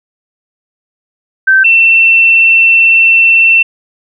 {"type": "tone pair in turn", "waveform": "sine", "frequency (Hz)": [1551, 2691], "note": ["G6", "E7"], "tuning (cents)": [-19, 35], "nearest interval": "minor seventh", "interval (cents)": 954, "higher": "second", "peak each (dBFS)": -3, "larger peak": "neither", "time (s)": [[1.47, 1.64], [1.64, 3.63]], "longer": "second", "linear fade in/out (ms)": 10, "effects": []}